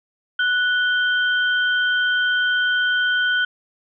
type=tone pair together; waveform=sine; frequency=1480 / 3136 Hz; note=F#6 / G7; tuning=0 / 0 cents; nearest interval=octave + minor second; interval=1300 cents; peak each=-17 / -25 dBFS; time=0.39-3.45 s; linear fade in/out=5 ms; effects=none